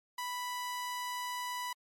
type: tone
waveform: sawtooth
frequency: 987.8 Hz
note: B5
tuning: in tune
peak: -32 dBFS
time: 0.18-1.73 s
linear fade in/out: 5 ms
effects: MP3 64 kbps